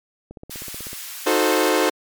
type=click train; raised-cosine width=2 ms; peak=-24 dBFS; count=11; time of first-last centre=0.31-0.931 s; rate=16.1 Hz
type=high-pass noise; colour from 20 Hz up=white; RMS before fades=-34 dBFS; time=0.5-1.7 s; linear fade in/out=10 ms; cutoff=1200 Hz; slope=12 dB/octave
type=chord; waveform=sawtooth; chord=D# diminished seventh; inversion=none; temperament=equal with one note detuned; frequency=311.1 / 364.5 / 440 / 523.3 Hz; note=D#4 / F#4 / A4 / C5; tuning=0 / -26 / 0 / 0 cents; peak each=-18 dBFS; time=1.26-1.9 s; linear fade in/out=10 ms
effects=MP3 96 kbps